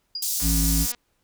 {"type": "tone with exponential decay", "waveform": "sine", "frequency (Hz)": 4859, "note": "D#8", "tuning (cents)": -42, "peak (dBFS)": -25, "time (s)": [0.15, 0.38], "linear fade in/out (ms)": 5, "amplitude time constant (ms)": 49}
{"type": "high-pass noise", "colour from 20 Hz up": "pink", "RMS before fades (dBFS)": -26, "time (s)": [0.22, 0.92], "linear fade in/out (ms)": 5, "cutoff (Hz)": 5100, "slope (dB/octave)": 24}
{"type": "click train", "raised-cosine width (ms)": 0.2, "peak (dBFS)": -24, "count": 133, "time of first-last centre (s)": [0.4, 0.948], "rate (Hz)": 241}
{"type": "harmonic tone", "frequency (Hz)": 55, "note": "A1", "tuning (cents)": 0, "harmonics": [1, 3, 5], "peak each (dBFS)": [-21, -26, -28], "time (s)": [0.41, 0.87], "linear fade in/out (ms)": 50}
{"effects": ["pink hiss -70 dBFS RMS until 1.23 s"]}